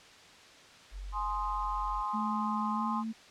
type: tone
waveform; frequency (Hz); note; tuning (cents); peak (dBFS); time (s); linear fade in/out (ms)
sine; 47.21; F#1; +36; -38; 0.91-2.04; 50
type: chord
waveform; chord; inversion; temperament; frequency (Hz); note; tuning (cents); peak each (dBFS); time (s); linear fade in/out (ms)
sine; Ab major; none; equal with one note detuned; 838.8 / 1046.5 / 1244.5; Ab5 / C6 / Eb6; +17 / 0 / 0; -37 / -33 / -39; 1.12-3.04; 50
type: tone with pitch glide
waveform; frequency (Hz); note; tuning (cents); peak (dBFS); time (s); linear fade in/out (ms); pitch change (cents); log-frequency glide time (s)
sine; 216.6 to 223.1; A3 to A3; -27 to +24; -33; 2.13-3.13; 20; +51; 2.73-2.83
effects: white hiss -54 dBFS RMS until 3.3 s + low-pass 5000 Hz 12 dB/octave